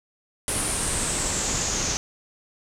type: noise with low-pass filter sweep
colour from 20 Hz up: pink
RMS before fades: -26 dBFS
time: 0.48-1.97 s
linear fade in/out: 0 ms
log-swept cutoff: 10000 to 6200 Hz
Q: 6.3
effects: none